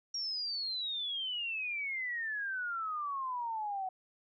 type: exponential sweep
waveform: sine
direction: down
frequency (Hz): 5640 to 740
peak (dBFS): -34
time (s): 0.14-3.89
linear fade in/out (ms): 5
effects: none